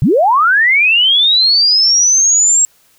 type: linear sweep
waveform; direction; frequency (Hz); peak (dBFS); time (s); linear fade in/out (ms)
sine; up; 103.83 to 7620; -7; 0.02-2.65; 0
effects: white hiss -52 dBFS RMS until 2.98 s